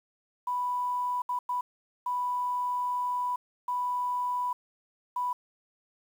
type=tone bursts at uneven times; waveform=sine; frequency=987.8 Hz; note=B5; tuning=in tune; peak=-27 dBFS; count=6; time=0.47-1.22 / 1.29-1.39 / 1.49-1.61 / 2.06-3.36 / 3.68-4.53 / 5.16-5.33 s; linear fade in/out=5 ms; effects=9-bit